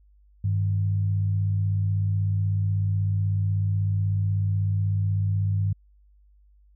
sine tone pair together, 99.9 / 156.13 Hz, G2 / D#3, +33 / +6 cents, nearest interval minor sixth, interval 773 cents, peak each -21 / -32 dBFS, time 0.44-5.73 s, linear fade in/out 5 ms, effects added 50 Hz sine -54 dBFS peak until 6.75 s

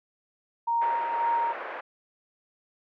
sine tone with tremolo, 932 Hz, A#5, 1 cent flat, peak -22 dBFS, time 0.67-1.53 s, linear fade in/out 10 ms, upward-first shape sine, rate 1.9 Hz, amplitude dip 45%
pink band-pass noise, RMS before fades -37 dBFS, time 0.81-1.81 s, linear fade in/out 10 ms, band 470 to 2000 Hz, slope 24 dB/octave
effects none

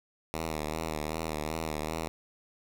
5% pulse tone with vibrato, 78.3 Hz, D#2, 11 cents sharp, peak -21 dBFS, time 0.34-2.08 s, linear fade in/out 0 ms, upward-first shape sine, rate 2.6 Hz, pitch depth 63 cents each way, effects none

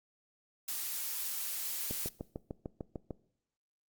blue noise, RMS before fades -37 dBFS, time 0.68-2.09 s, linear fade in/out 5 ms
click train, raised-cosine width 2 ms, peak -25 dBFS, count 9, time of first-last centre 1.91-3.108 s, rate 6.68 Hz
effects noise-tail reverb RT60 0.7 s tail -21 dB re dry + Opus 48 kbps

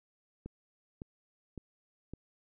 click train, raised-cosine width 3 ms, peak -29 dBFS, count 4, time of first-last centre 0.46-2.136 s, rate 1.79 Hz, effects none

